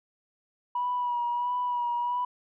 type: tone with vibrato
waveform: sine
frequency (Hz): 972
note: B5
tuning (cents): -28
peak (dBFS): -25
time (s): 0.75-2.25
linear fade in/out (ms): 5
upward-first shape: sine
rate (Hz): 1.5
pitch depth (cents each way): 28
effects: tanh soft clip ceiling -21 dBFS